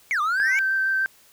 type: exponential two-way sweep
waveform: triangle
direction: down then up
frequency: 2297 to 1163 to 2297 Hz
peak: -18 dBFS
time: 0.11-0.59 s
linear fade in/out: 0 ms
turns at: 0.21 s
type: tone with vibrato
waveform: sine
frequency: 1557 Hz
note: G6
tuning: 12 cents flat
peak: -19 dBFS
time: 0.4-1.06 s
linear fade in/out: 0 ms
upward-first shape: square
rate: 6.6 Hz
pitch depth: 9 cents each way
effects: tanh soft clip ceiling -13 dBFS + white hiss -55 dBFS RMS until 1.32 s